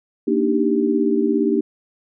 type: chord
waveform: sine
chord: Eb major seventh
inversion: second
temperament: equal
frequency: 233.1 / 293.7 / 311.1 / 392 Hz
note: Bb3 / D4 / Eb4 / G4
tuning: 0 / 0 / 0 / 0 cents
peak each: -21 / -21 / -22 / -20 dBFS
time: 0.27-1.61 s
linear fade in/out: 10 ms
effects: none